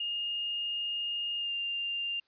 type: tone with pitch glide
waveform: sine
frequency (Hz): 2837 to 2796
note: F7 to F7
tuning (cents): +27 to +1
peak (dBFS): -31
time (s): 0-2.2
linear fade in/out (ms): 5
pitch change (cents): -26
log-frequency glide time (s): 1.37-1.53
effects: white hiss -72 dBFS RMS until 2.27 s + resampled to 11025 Hz